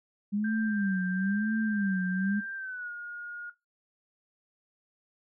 sine tone with vibrato, 201 Hz, G3, 44 cents sharp, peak -26 dBFS, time 0.32-2.41 s, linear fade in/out 20 ms, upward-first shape sine, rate 1 Hz, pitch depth 160 cents each way
sine tone with pitch glide, 1579 to 1431.3 Hz, G6 to F6, +12 to +42 cents, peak -35 dBFS, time 0.44-3.5 s, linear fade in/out 5 ms, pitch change -170 cents, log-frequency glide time 2.56-2.91 s
effects noise-tail reverb RT60 0.2 s tail -18 dB re dry

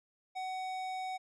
sine tone with tanh clipping, 750 Hz, F#5, 23 cents sharp, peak -38 dBFS, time 0.35-1.18 s, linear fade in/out 20 ms, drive 16 dB, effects none

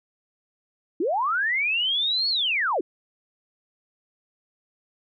sine linear two-way sweep, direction up then down, 290.6 to 4435 to 290.6 Hz, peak -21 dBFS, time 1-2.81 s, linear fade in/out 5 ms, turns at 2.29 s, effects none

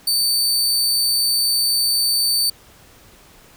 sawtooth tone, 4564 Hz, C#8, 50 cents sharp, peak -13 dBFS, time 0.07-2.5 s, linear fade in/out 5 ms, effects pink hiss -48 dBFS RMS until 3.56 s

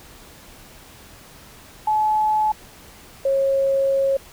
sine tone pair in turn, 858 / 544.4 Hz, A5 / C#5, -44 / -31 cents, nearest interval minor sixth, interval 787 cents, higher first, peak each -16 dBFS, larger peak neither, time 1.87-2.52 / 3.25-4.17 s, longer second, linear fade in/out 5 ms, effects pink hiss -45 dBFS RMS until 4.32 s

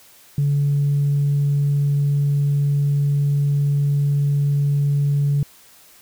sine tone, 142.9 Hz, D3, 47 cents flat, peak -14 dBFS, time 0.38-5.43 s, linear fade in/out 2 ms, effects tanh soft clip ceiling -12 dBFS + white hiss -49 dBFS RMS until 6.01 s

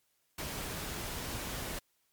pink noise, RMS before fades -39 dBFS, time 0.38-1.79 s, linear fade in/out 5 ms, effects white hiss -75 dBFS RMS until 2.12 s + MP3 96 kbps

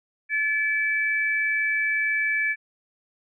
sine tone pair together, 1729 / 2308 Hz, A6 / D7, -31 / -31 cents, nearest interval perfect fourth, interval 500 cents, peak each -24 dBFS, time 0.29-2.56 s, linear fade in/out 50 ms, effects none

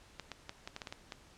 clicks, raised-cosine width 0.2 ms, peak -24 dBFS, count 9, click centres 0.197 / 0.317 / 0.494 / 0.675 / 0.764 / 0.818 / 0.872 / 0.925 / 1.122 s, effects pink hiss -60 dBFS RMS until 1.37 s + low-pass 8000 Hz 12 dB/octave

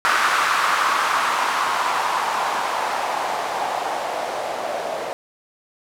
violet noise with low-pass filter sweep, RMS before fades -22 dBFS, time 0.05-5.13 s, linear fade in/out 0 ms, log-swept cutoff 1300 to 620 Hz, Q 3, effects none

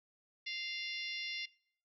harmonic tone with a mistuned harmonic, 697 Hz, F5, 4 cents flat, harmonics 3 / 4 / 5 / 6 / 7 / 8, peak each -42 / -44 / -46 / -48 / -49 / -50 dBFS, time 0.46-1.46 s, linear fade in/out 10 ms, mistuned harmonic 8, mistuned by -27 cents, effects noise-tail reverb RT60 0.6 s tail -23 dB re dry

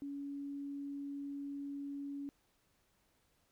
sine tone, 281.9 Hz, C#4, 29 cents sharp, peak -40 dBFS, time 0.02-2.29 s, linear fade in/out 0 ms, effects pink hiss -75 dBFS RMS until 3.51 s

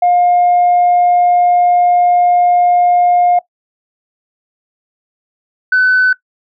sine tone pair in turn, 710 / 1507.8 Hz, F5 / F#6, +28 / +32 cents, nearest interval octave + minor second, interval 1304 cents, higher second, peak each -6 dBFS, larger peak neither, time 0.02-3.39 / 5.72-6.13 s, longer first, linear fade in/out 5 ms, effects noise-tail reverb RT60 0.1 s tail -19 dB re dry + tanh soft clip ceiling -4 dBFS

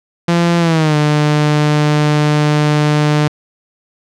sawtooth tone with pitch glide, 171 to 149.73 Hz, F3 to D3, -36 to +34 cents, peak -6 dBFS, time 0.28-3.28 s, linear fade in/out 5 ms, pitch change -230 cents, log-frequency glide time 0.59-0.96 s, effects low-pass 6000 Hz 12 dB/octave

